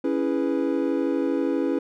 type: chord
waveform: triangle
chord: C# minor seventh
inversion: none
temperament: equal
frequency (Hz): 277.2 / 329.6 / 415.3 / 493.9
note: C#4 / E4 / G#4 / B4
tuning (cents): 0 / 0 / 0 / 0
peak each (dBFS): -23 / -24 / -28 / -27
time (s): 0.04-1.79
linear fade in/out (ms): 5
effects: none